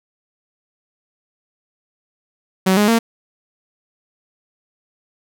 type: tone with pitch steps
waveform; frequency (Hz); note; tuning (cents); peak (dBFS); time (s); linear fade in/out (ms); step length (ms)
sawtooth; 188.5 / 207.9 / 229.4; F#3 / G#3 / A#3; +32 / +2 / -28; -8; 2.66-2.99; 10; 110
effects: none